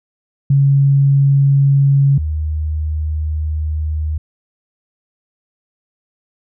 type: tone pair in turn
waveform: sine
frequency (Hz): 138.9 / 77.17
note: C#3 / D#2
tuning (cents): +4 / -14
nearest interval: minor seventh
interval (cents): 1018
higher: first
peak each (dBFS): -8 / -16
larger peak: first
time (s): 0.5-2.18 / 2.18-4.18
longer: second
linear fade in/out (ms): 5
effects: none